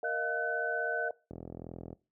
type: chord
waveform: sine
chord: Bb suspended fourth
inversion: none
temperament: equal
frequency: 466.2 / 622.3 / 698.5 Hz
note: Bb4 / Eb5 / F5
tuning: 0 / 0 / 0 cents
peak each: -37 dBFS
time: 0.03-1.11 s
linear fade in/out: 2 ms
type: tone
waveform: sine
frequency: 1508 Hz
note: F#6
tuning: 32 cents sharp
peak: -33 dBFS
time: 0.04-1.09 s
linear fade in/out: 10 ms
type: click train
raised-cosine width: 2 ms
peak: -29 dBFS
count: 27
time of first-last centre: 1.31-1.929 s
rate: 42 Hz
effects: noise-tail reverb RT60 0.3 s tail -21 dB re dry + high-pass 60 Hz 12 dB/octave